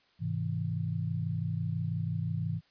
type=chord; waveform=sine; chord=Ab augmented; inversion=none; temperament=just; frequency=103.83 / 129.78 / 162.23 Hz; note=Ab2 / C3 / E3; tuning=0 / -14 / -27 cents; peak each=-34 / -36 / -33 dBFS; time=0.19-2.61 s; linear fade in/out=50 ms; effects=white hiss -67 dBFS RMS until 2.7 s + resampled to 11025 Hz